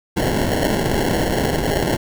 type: noise with sample-and-hold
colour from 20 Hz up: white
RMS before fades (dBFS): -19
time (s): 0.16-1.97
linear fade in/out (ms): 10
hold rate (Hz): 1225
effects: none